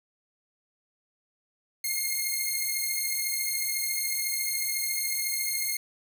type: beating tone pair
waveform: 5% pulse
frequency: 2131 / 2145 Hz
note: C7 / C7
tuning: +31 / +42 cents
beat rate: 14 Hz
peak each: -20 dBFS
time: 1.84-5.77 s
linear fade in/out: 5 ms
effects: none